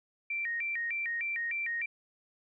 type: tone with vibrato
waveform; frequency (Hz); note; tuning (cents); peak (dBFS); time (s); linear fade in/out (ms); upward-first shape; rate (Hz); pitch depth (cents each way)
sine; 2093; C7; 0; -31; 0.3-1.86; 5; square; 3.3; 200
effects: none